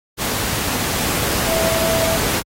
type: tone in noise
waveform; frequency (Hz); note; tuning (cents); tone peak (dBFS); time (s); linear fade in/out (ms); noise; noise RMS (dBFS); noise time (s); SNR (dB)
sine; 655; E5; -11; -19; 1.45-2.19; 50; pink; -20; 0.17-2.43; -2
effects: high-pass 60 Hz 12 dB/octave + AAC 48 kbps